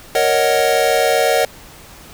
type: chord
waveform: square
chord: D# minor seventh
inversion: second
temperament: equal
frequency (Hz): 466.2 / 554.4 / 622.3 / 740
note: A#4 / C#5 / D#5 / F#5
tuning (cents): 0 / 0 / 0 / 0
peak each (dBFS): -19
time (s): 0.15-1.45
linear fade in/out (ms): 2
effects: pink hiss -40 dBFS RMS until 2.13 s